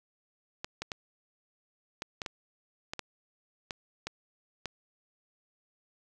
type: clicks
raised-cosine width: 0.2 ms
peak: -18 dBFS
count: 11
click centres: 0.645 / 0.82 / 0.918 / 2.021 / 2.218 / 2.262 / 2.935 / 2.993 / 3.708 / 4.07 / 4.657 s
effects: none